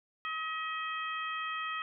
harmonic tone, 636 Hz, D#5, 38 cents sharp, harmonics 2 / 3 / 4 / 5, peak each -36 / -40 / -42 / -44 dBFS, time 0.25-1.82 s, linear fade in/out 0 ms, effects none

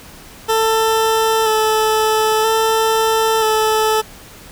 20% pulse tone with vibrato, 440 Hz, A4, in tune, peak -8 dBFS, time 0.48-4.02 s, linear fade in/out 20 ms, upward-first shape square, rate 0.51 Hz, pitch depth 17 cents each way, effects pink hiss -39 dBFS RMS until 4.51 s

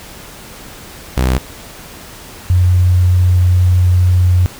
sawtooth / sine tone pair in turn, 63.8 / 90.23 Hz, C2 / F#2, -43 / -43 cents, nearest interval tritone, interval 600 cents, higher second, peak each -7 dBFS, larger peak neither, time 1.17-1.38 / 2.5-4.46 s, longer second, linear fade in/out 0 ms, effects pink hiss -34 dBFS RMS until 4.59 s

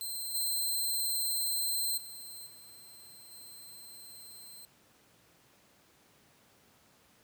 5% pulse tone with level steps, 4117 Hz, C8, 29 cents flat, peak -29 / -23 / -37 / -44 / -41 dBFS, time 0.01-4.65 s, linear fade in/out 0 ms, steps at 0.34 / 1.97 / 2.46 / 3.31 s, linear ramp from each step 10 ms, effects pink hiss -64 dBFS RMS until 7.23 s + high-pass 100 Hz 12 dB/octave

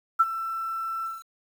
sine tone with ADSR envelope, 1337 Hz, E6, 24 cents sharp, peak -13 dBFS, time 0.19-1.24 s, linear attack 16 ms, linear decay 36 ms, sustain -15 dB, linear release 190 ms, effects 8-bit

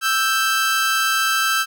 sawtooth tone pair together, 1318.5 / 1571.5 Hz, E6 / G6, 0 / +4 cents, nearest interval minor third, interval 304 cents, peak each -16 dBFS, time 0.01-1.66 s, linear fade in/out 50 ms, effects none

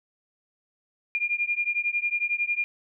sine beating tone pair, 2406 / 2417 Hz, D7 / D7, +41 / +49 cents, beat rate 11 Hz, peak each -27 dBFS, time 1.15-2.64 s, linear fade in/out 0 ms, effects none

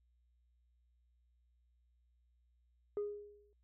sine tone with exponential decay, 412.6 Hz, G#4, 11 cents flat, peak -31 dBFS, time 2.97-3.53 s, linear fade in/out 1 ms, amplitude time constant 120 ms, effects tanh soft clip ceiling -33 dBFS + added 60 Hz sine -70 dBFS peak until 3.63 s

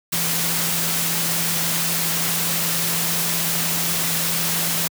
sine tone in noise, 167.4 Hz, E3, 27 cents sharp, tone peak -29 dBFS, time 0.12-4.88 s, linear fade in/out 10 ms, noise white, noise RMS -22 dBFS, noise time 0.12-4.88 s, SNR -10 dB, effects high-pass 100 Hz 12 dB/octave

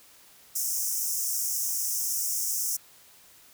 pink high-pass noise, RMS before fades -29 dBFS, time 0.55-2.77 s, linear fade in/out 10 ms, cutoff 5400 Hz, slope 96 dB/octave, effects white hiss -55 dBFS RMS until 3.53 s

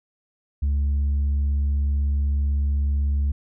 sine tone, 71 Hz, C#2, 42 cents sharp, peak -16 dBFS, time 0.62-3.32 s, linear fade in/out 10 ms, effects tanh soft clip ceiling -18 dBFS

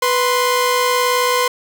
sawtooth tone pair together, 493.9 / 1046.5 Hz, B4 / C6, 0 / 0 cents, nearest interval octave + minor second, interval 1300 cents, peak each -13 dBFS, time 0.02-1.48 s, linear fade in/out 5 ms, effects none

